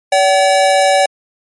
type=tone pair together; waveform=square; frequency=571 / 762.2 Hz; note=D5 / G5; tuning=-49 / -49 cents; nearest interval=perfect fourth; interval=500 cents; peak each=-12 dBFS; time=0.12-1.06 s; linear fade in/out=5 ms; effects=MP3 48 kbps